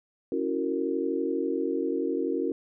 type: chord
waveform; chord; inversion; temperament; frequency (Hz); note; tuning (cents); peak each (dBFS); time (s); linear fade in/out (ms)
sine; F# dominant seventh; second; equal with one note detuned; 277.2 / 329.6 / 370 / 461.3; C#4 / E4 / F#4 / A#4; 0 / 0 / 0 / -18; -31; 0.32-2.52; 2
effects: none